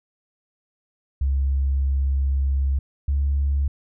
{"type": "tone pair in turn", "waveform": "sine", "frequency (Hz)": [68.2, 70.16], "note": ["C#2", "C#2"], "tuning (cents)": [-28, 21], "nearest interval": "unison", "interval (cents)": 49, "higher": "second", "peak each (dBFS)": -17, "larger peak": "neither", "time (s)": [[1.21, 2.79], [3.08, 3.68]], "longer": "first", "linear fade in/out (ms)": 5, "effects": ["tanh soft clip ceiling -14 dBFS"]}